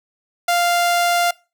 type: tone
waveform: sawtooth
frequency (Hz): 697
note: F5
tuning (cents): -4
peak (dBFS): -11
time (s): 0.48-1.31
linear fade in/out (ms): 5
effects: noise-tail reverb RT60 0.3 s tail -23 dB re dry